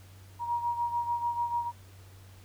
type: beating tone pair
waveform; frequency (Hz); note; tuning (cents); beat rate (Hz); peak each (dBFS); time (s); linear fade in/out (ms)
sine; 948 / 954.8; A#5 / A#5; +29 / +41; 6.8; -29 / -35; 0.39-1.72; 50
effects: added 95 Hz sine -50 dBFS peak until 2.44 s + pink hiss -58 dBFS RMS until 2.44 s